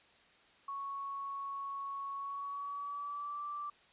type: tone with pitch glide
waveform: sine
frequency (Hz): 1108.7 to 1169.9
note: C#6 to D6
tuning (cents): 0 to -7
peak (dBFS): -38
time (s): 0.68-3.7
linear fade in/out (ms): 5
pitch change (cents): +93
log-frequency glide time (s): 2.15-3.44
effects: white hiss -64 dBFS RMS until 3.92 s + resampled to 8000 Hz